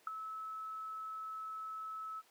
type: tone with ADSR envelope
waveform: sine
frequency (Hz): 1300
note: E6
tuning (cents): -24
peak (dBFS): -31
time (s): 0.07-2.22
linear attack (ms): 3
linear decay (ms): 8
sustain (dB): -10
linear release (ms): 34
effects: pink hiss -67 dBFS RMS until 2.3 s + high-pass 400 Hz 12 dB/octave

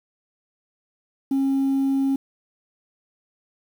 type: tone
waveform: sine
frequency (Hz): 271.4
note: C#4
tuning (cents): -36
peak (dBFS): -16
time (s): 1.31-2.16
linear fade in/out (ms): 5
effects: tanh soft clip ceiling -17 dBFS + 8-bit

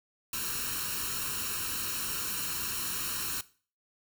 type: noise with comb filter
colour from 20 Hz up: white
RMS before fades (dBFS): -34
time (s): 0.33-3.41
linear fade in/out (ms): 2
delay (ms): 0.72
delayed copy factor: +0.75
effects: noise-tail reverb RT60 0.4 s tail -18 dB re dry

